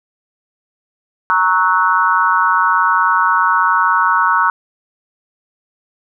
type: chord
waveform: sine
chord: F# dominant seventh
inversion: first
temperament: equal with one note detuned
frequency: 932.3 / 1108.7 / 1298.9 / 1480 Hz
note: A#5 / C#6 / E6 / F#6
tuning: 0 / 0 / -26 / 0 cents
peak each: -16 dBFS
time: 1.3-4.5 s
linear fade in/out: 0 ms
effects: none